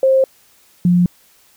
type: tone pair in turn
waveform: sine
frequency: 530 / 176.87 Hz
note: C5 / F3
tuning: +22 / +22 cents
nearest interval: octave + perfect fifth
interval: 1900 cents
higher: first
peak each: -9 dBFS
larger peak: neither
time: 0.03-0.24 / 0.85-1.06 s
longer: neither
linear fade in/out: 2 ms
effects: white hiss -52 dBFS RMS until 1.56 s